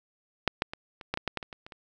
clicks, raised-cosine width 0.3 ms, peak -6 / -9 / -20 / -26 / -13 / -14 / -12 / -14 / -22 / -25 / -28 / -28 dBFS, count 12, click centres 0.477 / 0.621 / 0.735 / 1.012 / 1.14 / 1.174 / 1.277 / 1.373 / 1.428 / 1.528 / 1.665 / 1.722 s, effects none

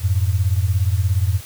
sine beating tone pair, 88.4 / 105.4 Hz, F2 / G#2, +22 / +26 cents, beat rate 17 Hz, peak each -17 / -19 dBFS, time 0-1.41 s, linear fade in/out 50 ms, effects white hiss -39 dBFS RMS until 1.45 s

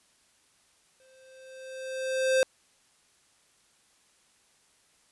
square tone with exponential growth, 523.3 Hz, C5, in tune, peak -20 dBFS, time 1-2.43 s, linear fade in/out 0 ms, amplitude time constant 310 ms, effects white hiss -65 dBFS RMS until 5.11 s + resampled to 24000 Hz

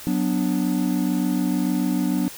triangle chord, B minor, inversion second, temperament equal, 185 / 246.9 / 293.7 Hz, F#3 / B3 / D4, 0 / 0 / 0 cents, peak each -22 dBFS, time 0.07-2.28 s, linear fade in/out 0 ms, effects white hiss -39 dBFS RMS until 2.37 s

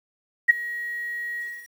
sine tone with ADSR envelope, 1900 Hz, A#6, 33 cents sharp, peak -8 dBFS, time 0.48-1.69 s, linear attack 20 ms, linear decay 14 ms, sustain -20 dB, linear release 290 ms, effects 8-bit

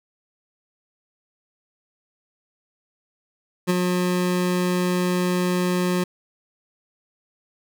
25% pulse tone with ADSR envelope, 180 Hz, F#3, 47 cents flat, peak -12 dBFS, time 3.67-6.04 s, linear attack 28 ms, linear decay 24 ms, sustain -4 dB, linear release 6 ms, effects none

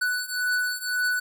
square beating tone pair, 1485 / 1486.9 Hz, F#6 / F#6, +6 / +8 cents, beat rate 1.9 Hz, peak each -29 / -27 dBFS, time 0.01-1.2 s, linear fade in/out 10 ms, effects 10-bit

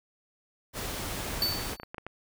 pink noise, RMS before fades -35 dBFS, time 0.73-1.77 s, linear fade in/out 50 ms
square tone with exponential decay, 4514 Hz, C#8, 31 cents sharp, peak -23 dBFS, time 1.42-1.84 s, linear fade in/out 1 ms, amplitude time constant 91 ms
clicks, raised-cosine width 0.5 ms, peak -23 dBFS, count 11, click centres 1.424 / 1.46 / 1.524 / 1.597 / 1.696 / 1.733 / 1.799 / 1.833 / 1.945 / 1.982 / 2.066 s
effects none

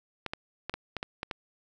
clicks, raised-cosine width 0.3 ms, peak -17 dBFS, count 8, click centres 0.263 / 0.335 / 0.696 / 0.74 / 0.967 / 1.029 / 1.231 / 1.312 s, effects none

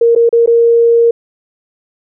sine tone with dropouts, 466.2 Hz, A#4, in tune, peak -5 dBFS, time 0.01-1.11 s, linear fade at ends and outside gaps 5 ms, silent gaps 0.151-0.16 / 0.292-0.327 / 0.461-0.474 s, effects none

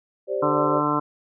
sine chord, G suspended fourth, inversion none, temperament equal, 392 / 523.3 / 587.3 Hz, G4 / C5 / D5, 0 / 0 / 0 cents, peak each -27 dBFS, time 0.27-0.82 s, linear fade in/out 50 ms
harmonic tone, 148.3 Hz, D3, 17 cents sharp, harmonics 1 / 2 / 3 / 4 / 5 / 6 / 7 / 8 / 9, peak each -31 / -25 / -31 / -32 / -33 / -32 / -24 / -33 / -27 dBFS, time 0.42-1 s, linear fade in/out 10 ms
effects none

